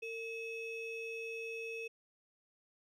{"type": "ring-modulated tone", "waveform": "triangle", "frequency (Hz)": 1515, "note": "F#6", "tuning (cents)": 40, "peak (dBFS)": -35, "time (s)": [0.02, 1.88], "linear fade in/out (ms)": 10, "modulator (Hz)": 1060, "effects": []}